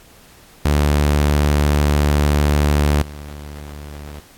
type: tone with level steps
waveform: sawtooth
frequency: 73.42 Hz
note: D2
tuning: in tune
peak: -9 / -27 dBFS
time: 0.65-4.2 s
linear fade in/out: 5 ms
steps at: 3.02 s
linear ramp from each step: 5 ms
effects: pink hiss -47 dBFS RMS until 4.37 s + AAC 64 kbps